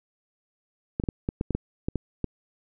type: clicks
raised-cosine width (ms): 3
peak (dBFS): -13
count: 10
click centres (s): 0.999 / 1.038 / 1.088 / 1.289 / 1.411 / 1.507 / 1.55 / 1.885 / 1.957 / 2.243
effects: none